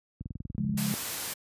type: click train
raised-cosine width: 5 ms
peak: -24 dBFS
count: 12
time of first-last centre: 0.21-0.744 s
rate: 20.6 Hz
type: chord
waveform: sine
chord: Db major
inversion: none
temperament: equal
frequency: 138.59 / 174.61 / 207.7 Hz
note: Db3 / F3 / Ab3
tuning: 0 / 0 / 0 cents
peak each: -33 / -34 / -29 dBFS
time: 0.58-0.94 s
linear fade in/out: 0 ms
type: noise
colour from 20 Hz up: white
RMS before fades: -34 dBFS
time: 0.77-1.34 s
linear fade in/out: 10 ms
effects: high-pass 60 Hz 12 dB/octave + resampled to 32000 Hz